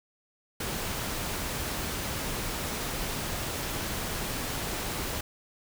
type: noise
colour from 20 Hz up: pink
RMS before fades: -33 dBFS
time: 0.6-5.21 s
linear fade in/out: 5 ms
effects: none